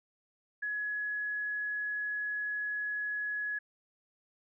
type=tone; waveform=sine; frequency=1686 Hz; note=G#6; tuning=26 cents sharp; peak=-32 dBFS; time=0.62-3.59 s; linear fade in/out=10 ms; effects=none